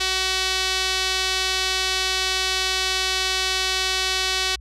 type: tone with band-pass filter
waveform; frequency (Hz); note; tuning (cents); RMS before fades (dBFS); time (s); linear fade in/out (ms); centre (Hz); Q
sawtooth; 376.7; F#4; +31; -23; 0-4.56; 10; 4000; 1.5
effects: added 60 Hz sine -38 dBFS peak until 4.6 s + resampled to 32000 Hz